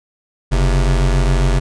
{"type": "tone pair together", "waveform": "square", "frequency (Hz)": [46.09, 130.81], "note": ["F#1", "C3"], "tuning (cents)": [-6, 0], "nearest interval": "octave + tritone", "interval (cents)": 1806, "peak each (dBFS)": [-13, -20], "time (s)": [0.51, 1.6], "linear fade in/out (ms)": 20, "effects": ["resampled to 22050 Hz"]}